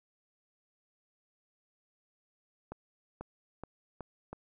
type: accelerating click train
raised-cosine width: 1 ms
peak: -27 dBFS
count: 5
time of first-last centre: 2.72-4.33 s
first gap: 490 ms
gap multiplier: 0.87
effects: none